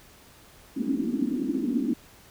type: band-pass noise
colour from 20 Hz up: pink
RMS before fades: -27 dBFS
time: 0.76-1.94 s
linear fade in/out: 10 ms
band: 230 to 310 Hz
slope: 48 dB/octave
effects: pink hiss -53 dBFS RMS until 2.3 s